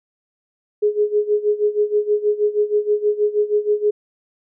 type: tone with tremolo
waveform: sine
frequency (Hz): 418.3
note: G#4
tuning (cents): +12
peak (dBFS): -12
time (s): 0.82-3.91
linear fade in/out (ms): 10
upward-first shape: sine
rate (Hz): 6.3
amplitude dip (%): 85
effects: none